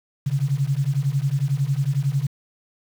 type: beating tone pair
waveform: sine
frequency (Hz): 132.9 / 143.9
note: C3 / D3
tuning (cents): +27 / -35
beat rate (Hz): 11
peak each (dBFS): -22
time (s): 0.26-2.27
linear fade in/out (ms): 10
effects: 7-bit